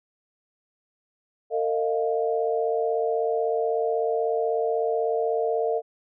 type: chord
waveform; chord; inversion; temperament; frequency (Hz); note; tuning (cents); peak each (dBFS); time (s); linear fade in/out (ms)
sine; Bb suspended fourth; none; equal with one note detuned; 454.5 / 622.3 / 698.5; Bb4 / Eb5 / F5; -44 / 0 / 0; -24 / -28 / -28; 1.5-5.82; 50
effects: none